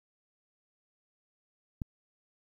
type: click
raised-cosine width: 5 ms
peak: -22 dBFS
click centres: 1.818 s
effects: 10-bit